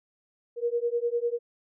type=beating tone pair; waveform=sine; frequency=469.4 / 479.4 Hz; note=A#4 / A#4; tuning=+12 / +48 cents; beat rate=10 Hz; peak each=-28 dBFS; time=0.56-1.39 s; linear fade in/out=50 ms; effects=none